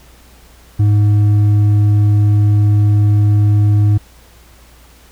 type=tone with hard clipping; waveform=sine; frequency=103.83 Hz; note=G#2; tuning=in tune; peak=-9 dBFS; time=0.79-3.98 s; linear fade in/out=10 ms; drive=4 dB; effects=added 59 Hz sine -43 dBFS peak until 5.11 s + pink hiss -46 dBFS RMS until 5.11 s